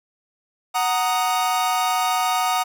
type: chord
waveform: 45% pulse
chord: D# minor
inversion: first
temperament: equal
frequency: 740 / 932.3 / 1244.5 Hz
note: F#5 / A#5 / D#6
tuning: 0 / 0 / 0 cents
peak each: -22 / -25 / -24 dBFS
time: 0.74-2.64 s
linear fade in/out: 20 ms
effects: none